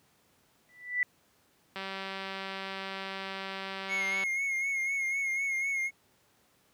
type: tone with exponential growth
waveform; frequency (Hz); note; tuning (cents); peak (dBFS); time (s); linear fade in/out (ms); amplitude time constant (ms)
sine; 1975.5; B6; 0; -22; 0.69-1.03; 1; 73
type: click train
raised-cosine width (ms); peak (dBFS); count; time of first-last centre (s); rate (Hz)
0.3; -22; 479; 1.76-4.237; 193
type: tone with vibrato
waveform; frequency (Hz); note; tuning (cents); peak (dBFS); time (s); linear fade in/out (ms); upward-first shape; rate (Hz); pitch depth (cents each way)
triangle; 2167; C#7; -40; -27; 3.88-5.91; 50; sine; 4; 42
effects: pink hiss -67 dBFS RMS until 6.73 s + high-pass 100 Hz 12 dB/octave